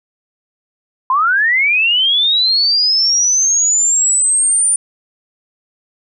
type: linear sweep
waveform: sine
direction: up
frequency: 1000 to 9300 Hz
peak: -10 dBFS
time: 1.1-4.76 s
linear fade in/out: 2 ms
effects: none